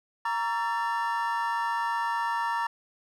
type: tone cluster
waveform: triangle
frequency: 933 / 1136 / 1346 / 1772 Hz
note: A#5 / C#6 / E6 / A6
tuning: +1 / +42 / +36 / +12 cents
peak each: -26 / -33 / -35 / -32 dBFS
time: 0.25-2.67 s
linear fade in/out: 5 ms
effects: none